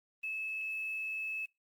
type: tone with quantisation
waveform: sine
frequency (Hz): 2602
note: E7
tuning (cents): -23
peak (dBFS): -35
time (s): 0.23-1.46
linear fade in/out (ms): 10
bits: 10
effects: noise-tail reverb RT60 0.2 s tail -22 dB re dry + Opus 24 kbps